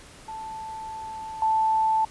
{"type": "tone with level steps", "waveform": "sine", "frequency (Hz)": 880, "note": "A5", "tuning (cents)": 0, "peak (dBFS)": [-33, -19], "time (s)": [0.28, 2.05], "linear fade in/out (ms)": 5, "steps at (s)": 1.42, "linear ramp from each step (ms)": 2, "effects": ["pink hiss -48 dBFS RMS until 2.1 s", "resampled to 24000 Hz"]}